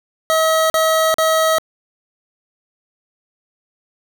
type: tone bursts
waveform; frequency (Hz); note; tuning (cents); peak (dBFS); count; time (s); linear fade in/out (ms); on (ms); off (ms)
25% pulse; 640; D#5; +49; -9; 3; 0.3-1.584; 0; 400; 42
effects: none